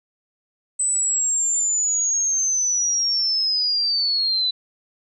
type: linear sweep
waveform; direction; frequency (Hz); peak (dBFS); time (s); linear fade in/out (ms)
sine; down; 8070 to 3967; -18; 0.79-4.51; 10
effects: none